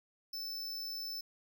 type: tone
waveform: square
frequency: 5280 Hz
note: E8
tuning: 2 cents sharp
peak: -39 dBFS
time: 0.33-1.21 s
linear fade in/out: 5 ms
effects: 13-bit